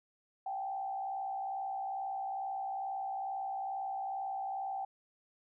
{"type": "tone with frequency modulation", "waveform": "sine", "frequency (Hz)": 779, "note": "G5", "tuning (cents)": -11, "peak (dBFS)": -35, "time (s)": [0.46, 4.85], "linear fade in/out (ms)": 5, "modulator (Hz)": 62.3, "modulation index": 0.66, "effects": []}